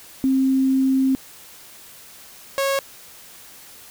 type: tone pair in turn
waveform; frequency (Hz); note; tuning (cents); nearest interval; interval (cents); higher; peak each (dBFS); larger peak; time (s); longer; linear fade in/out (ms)
sine / sawtooth; 265.3 / 548.4; C4 / C#5; +24 / -19; octave + minor second; 1257; second; -15; neither; 0.24-1.15 / 2.58-2.79; first; 0
effects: white hiss -44 dBFS RMS until 3.9 s